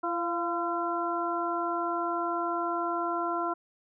harmonic tone with a mistuned harmonic, 340 Hz, F4, 46 cents flat, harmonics 1 / 2 / 3 / 4, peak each -33 / -33 / -33 / -33 dBFS, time 0.03-3.54 s, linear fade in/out 10 ms, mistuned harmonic 2, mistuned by +35 cents, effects none

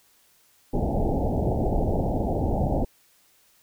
pink low-pass noise, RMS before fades -24 dBFS, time 0.73-2.85 s, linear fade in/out 10 ms, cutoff 840 Hz, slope 96 dB/octave, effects white hiss -61 dBFS RMS until 3.62 s

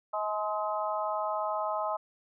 harmonic tone with a mistuned harmonic, 211.6 Hz, G#3, 33 cents sharp, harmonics 3 / 4 / 5 / 6, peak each -33 / -34 / -35 / -36 dBFS, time 0.13-1.97 s, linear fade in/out 10 ms, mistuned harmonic 5, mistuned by -27 cents, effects none

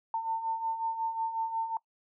sine beating tone pair, 897 / 902.5 Hz, A5 / A5, +33 / +44 cents, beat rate 5.5 Hz, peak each -37 / -30 dBFS, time 0.14-1.77 s, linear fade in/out 2 ms, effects noise-tail reverb RT60 0.1 s tail -22 dB re dry

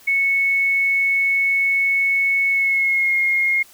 sine tone with pitch glide, 2207 to 2144 Hz, C#7 to C7, -8 to +42 cents, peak -15 dBFS, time 0.07-3.63 s, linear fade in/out 10 ms, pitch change -50 cents, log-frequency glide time 2.5-3.15 s, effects white hiss -48 dBFS RMS until 3.73 s

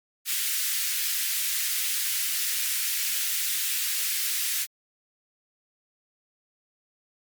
white high-pass noise, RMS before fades -27 dBFS, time 0.25-4.67 s, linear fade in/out 50 ms, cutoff 1700 Hz, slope 24 dB/octave, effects MP3 96 kbps

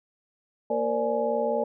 sine tone cluster, 233.3 / 460.5 / 525 / 585 / 840 Hz, A#3 / A#4 / C5 / D5 / G#5, +2 / -21 / +6 / -7 / +19 cents, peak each -33 / -28 / -32 / -27 / -31 dBFS, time 0.7-1.64 s, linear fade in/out 5 ms, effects none

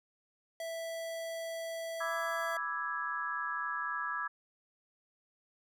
square tone with pitch glide, 659.3 to 666.2 Hz, E5 to E5, 0 to +18 cents, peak -38 dBFS, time 0.6-2.57 s, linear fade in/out 2 ms, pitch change +18 cents, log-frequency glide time 2.03-2.12 s
sine chord, E dominant seventh, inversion second, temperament equal, 987.8 / 1174.7 / 1318.5 / 1661.2 Hz, B5 / D6 / E6 / G#6, 0 / 0 / 0 / 0 cents, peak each -42 / -40 / -39 / -37 dBFS, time 2-4.28 s, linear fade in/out 10 ms
effects none

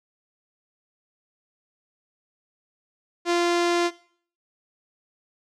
sawtooth tone with low-pass filter, 346.3 Hz, F4, 15 cents flat, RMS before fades -22 dBFS, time 3.25-3.91 s, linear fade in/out 50 ms, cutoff 6100 Hz, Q 1, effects noise-tail reverb RT60 0.5 s tail -18 dB re dry

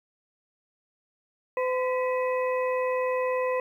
harmonic tone with a mistuned harmonic, 509 Hz, C5, 48 cents flat, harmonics 1 / 2 / 4 / 5, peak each -25 / -31 / -37 / -39 dBFS, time 1.57-3.6 s, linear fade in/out 2 ms, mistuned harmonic 4, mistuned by -66 cents, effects 10-bit

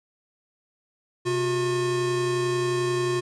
square tone pair together, 130.1 / 359 Hz, C3 / F4, -9 / +48 cents, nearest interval octave + tritone, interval 1757 cents, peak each -31 / -24 dBFS, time 1.25-3.21 s, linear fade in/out 20 ms, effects resampled to 22050 Hz

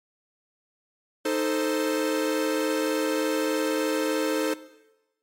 45% pulse chord, A diminished, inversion second, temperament equal, 311.1 / 440 / 523.3 Hz, Eb4 / A4 / C5, 0 / 0 / 0 cents, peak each -28 dBFS, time 1.25-4.54 s, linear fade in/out 5 ms, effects noise-tail reverb RT60 1.0 s tail -17 dB re dry + MP3 64 kbps

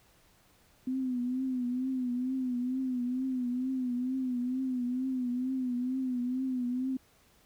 sine tone with vibrato, 253.5 Hz, B3, 45 cents sharp, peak -29 dBFS, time 0.87-6.97 s, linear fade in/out 5 ms, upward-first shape triangle, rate 2.2 Hz, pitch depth 81 cents each way, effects pink hiss -64 dBFS RMS until 7.45 s

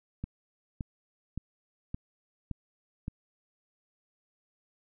click train, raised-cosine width 5 ms, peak -22 dBFS, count 6, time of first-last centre 0.24-3.081 s, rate 1.76 Hz, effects none

